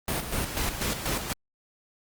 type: noise with tremolo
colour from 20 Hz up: pink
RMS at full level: -28 dBFS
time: 0.08-1.33 s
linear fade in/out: 2 ms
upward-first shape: square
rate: 4.1 Hz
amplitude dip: 55%
effects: Opus 32 kbps